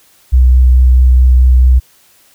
sine tone with vibrato, 63.1 Hz, B1, 38 cents sharp, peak -3 dBFS, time 0.32-1.8 s, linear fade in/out 20 ms, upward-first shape sine, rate 4.6 Hz, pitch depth 12 cents each way, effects white hiss -48 dBFS RMS until 2.34 s

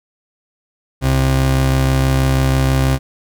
30% pulse tone pair together, 66.2 / 132.4 Hz, C2 / C3, +21 / +21 cents, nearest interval octave, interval 1200 cents, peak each -13 / -14 dBFS, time 1.01-2.99 s, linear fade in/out 50 ms, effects none

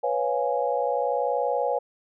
sine chord, C# dominant seventh, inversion third, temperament equal, 493.9 / 554.4 / 698.5 / 830.6 Hz, B4 / C#5 / E#5 / G#5, 0 / 0 / 0 / 0 cents, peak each -27 / -27 / -30 / -28 dBFS, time 0.03-1.79 s, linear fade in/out 10 ms, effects none

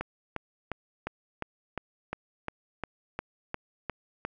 click train, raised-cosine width 0.5 ms, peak -17 dBFS, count 13, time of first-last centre 0.01-4.25 s, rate 2.83 Hz, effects none

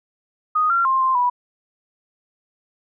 sine tone with pitch steps, 1243 / 1373 / 1057 / 1047 / 981 Hz, D#6 / F6 / C6 / C6 / B5, -2 / -30 / +17 / +1 / -12 cents, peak -15 dBFS, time 0.55-1.3 s, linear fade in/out 10 ms, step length 150 ms, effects none

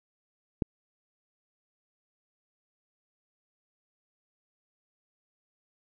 click, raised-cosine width 3 ms, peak -13 dBFS, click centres 0.622 s, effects none

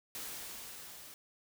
white noise with level ramp, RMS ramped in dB -42 to -52 dBFS, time 0.15-1.14 s, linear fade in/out 0 ms, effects none

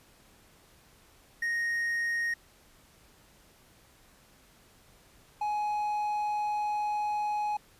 triangle tone pair in turn, 1864.7 / 838.1 Hz, A#6 / G#5, 0 / +16 cents, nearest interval octave + major second, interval 1384 cents, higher first, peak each -26 dBFS, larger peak neither, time 1.42-2.34 / 5.41-7.57 s, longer second, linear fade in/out 5 ms, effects pink hiss -60 dBFS RMS until 7.79 s + resampled to 32000 Hz

